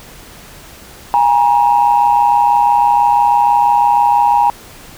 sine tone pair together, 820.9 / 947 Hz, G#5 / A#5, -20 / +27 cents, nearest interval major second, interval 247 cents, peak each -10 dBFS, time 1.14-4.5 s, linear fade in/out 0 ms, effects tanh soft clip ceiling -1 dBFS + pink hiss -37 dBFS RMS until 4.97 s

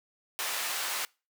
pink high-pass noise, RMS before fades -33 dBFS, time 0.39-1.05 s, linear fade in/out 0 ms, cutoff 1000 Hz, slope 12 dB/octave, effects noise-tail reverb RT60 0.3 s tail -25 dB re dry

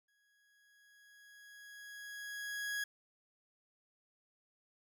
40% pulse tone with exponential growth, 1661.2 Hz, G#6, in tune, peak -34 dBFS, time 0.08-2.84 s, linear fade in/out 5 ms, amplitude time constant 600 ms, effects none

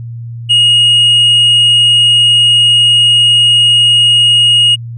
triangle tone, 2874 Hz, F7, 49 cents sharp, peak -3 dBFS, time 0.49-4.76 s, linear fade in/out 20 ms, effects added 117 Hz sine -21 dBFS peak until 4.97 s + resampled to 22050 Hz

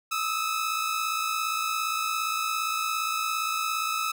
sawtooth tone pair together, 1250.6 / 1308 Hz, D#6 / E6, +8 / -14 cents, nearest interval minor second, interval 78 cents, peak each -28 / -24 dBFS, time 0.11-4.12 s, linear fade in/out 10 ms, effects none

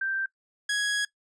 sine / sawtooth tone pair in turn, 1568 / 1664.1 Hz, G6 / G#6, 0 / +3 cents, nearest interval minor second, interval 103 cents, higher second, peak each -26 / -21 dBFS, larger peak second, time 0.01-0.26 / 0.69-1.05 s, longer second, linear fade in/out 5 ms, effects noise-tail reverb RT60 0.1 s tail -19 dB re dry + resampled to 22050 Hz

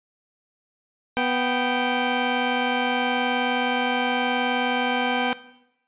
15% pulse tone pair together, 246.9 / 779.8 Hz, B3 / G5, 0 / -9 cents, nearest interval octave + minor sixth, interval 1991 cents, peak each -17 / -17 dBFS, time 1.17-5.33 s, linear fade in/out 0 ms, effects noise-tail reverb RT60 0.9 s tail -18 dB re dry + resampled to 8000 Hz

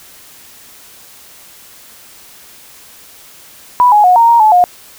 sine tone with pitch steps, 986 / 836 / 727 / 926 / 935 / 862 / 716 Hz, B5 / G#5 / F#5 / A#5 / A#5 / A5 / F5, -3 / +11 / -31 / -12 / +5 / -36 / +43 cents, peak -4 dBFS, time 3.8-4.64 s, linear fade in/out 0 ms, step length 120 ms, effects white hiss -39 dBFS RMS until 4.98 s

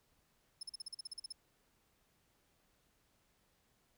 35% pulse tone bursts, 5230 Hz, E8, 15 cents flat, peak -39 dBFS, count 12, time 0.61-1.324 s, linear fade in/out 5 ms, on 21 ms, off 42 ms, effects pink hiss -75 dBFS RMS until 3.97 s

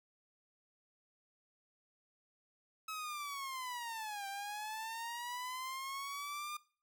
sawtooth linear two-way sweep, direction down then up, 1293 to 784 to 1209 Hz, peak -37 dBFS, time 2.88-6.57 s, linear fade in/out 5 ms, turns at 4.27 s, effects noise-tail reverb RT60 0.4 s tail -19 dB re dry

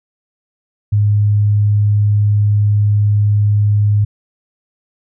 sine tone, 103.83 Hz, G#2, in tune, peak -9 dBFS, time 0.92-4.05 s, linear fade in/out 10 ms, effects none

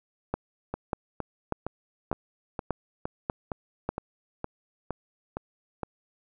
two click trains, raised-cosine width 1 ms, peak -13 / -17 dBFS, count 7 / 12, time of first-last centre 0.34-3.89 / 0.74-5.833 s, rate 1.69 / 2.16 Hz, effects none

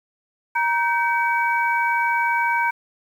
sine tone cluster, 941 / 1547 / 2273 Hz, A#5 / G6 / C#7, +16 / -23 / +43 cents, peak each -20 / -23 / -25 dBFS, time 0.55-2.71 s, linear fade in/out 10 ms, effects 8-bit

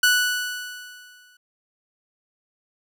sawtooth tone with exponential decay, 1480 Hz, F#6, in tune, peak -10 dBFS, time 0.03-1.37 s, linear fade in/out 5 ms, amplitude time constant 290 ms, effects none

